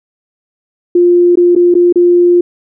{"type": "tone with dropouts", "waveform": "sine", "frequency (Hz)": 351.1, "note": "F4", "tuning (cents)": 9, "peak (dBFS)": -4, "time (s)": [0.95, 2.41], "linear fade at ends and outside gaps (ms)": 5, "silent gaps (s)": [[1.356, 1.372], [1.552, 1.561], [1.742, 1.751], [1.926, 1.957]], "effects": []}